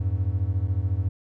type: beating tone pair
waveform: triangle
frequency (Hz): 87.31 / 101.31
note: F2 / G#2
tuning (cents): 0 / -42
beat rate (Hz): 14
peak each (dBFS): -23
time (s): 0-1.09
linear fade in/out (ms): 10
effects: none